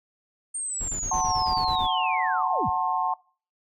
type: linear sweep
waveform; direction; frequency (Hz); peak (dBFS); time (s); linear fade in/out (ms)
sine; down; 8740 to 31.93; -28; 0.54-2.7; 10
type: noise bursts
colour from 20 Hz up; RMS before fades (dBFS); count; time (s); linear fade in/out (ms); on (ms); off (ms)
brown; -34; 10; 0.8-1.869; 10; 88; 21
type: chord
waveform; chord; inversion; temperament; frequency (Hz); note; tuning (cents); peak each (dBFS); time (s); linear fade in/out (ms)
sine; F# diminished; none; just; 740 / 888 / 1065.6; F#5 / A5 / C6; 0 / +16 / +31; -27; 1.11-3.14; 5
effects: noise-tail reverb RT60 0.4 s tail -22 dB re dry